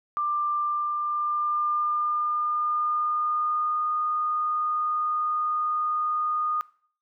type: tone with pitch glide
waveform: sine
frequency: 1186 to 1227.8 Hz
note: D6 to D#6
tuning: +17 to -23 cents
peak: -23 dBFS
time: 0.17-6.61 s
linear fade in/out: 0 ms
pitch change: +60 cents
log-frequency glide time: 0.56-3.91 s
effects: noise-tail reverb RT60 0.5 s tail -20 dB re dry